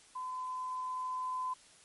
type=tone with level ramp; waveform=sine; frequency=1018 Hz; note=C6; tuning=48 cents flat; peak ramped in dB=-37 to -33 dBFS; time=0.15-1.54 s; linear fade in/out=10 ms; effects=white hiss -60 dBFS RMS until 1.84 s + MP3 48 kbps